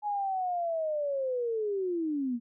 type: linear sweep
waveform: sine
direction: down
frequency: 843 to 228.6 Hz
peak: -28 dBFS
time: 0.02-2.4 s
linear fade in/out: 50 ms
effects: none